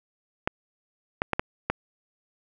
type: clicks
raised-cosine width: 0.5 ms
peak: -8 dBFS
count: 5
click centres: 0.475 / 1.219 / 1.333 / 1.395 / 1.7 s
effects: none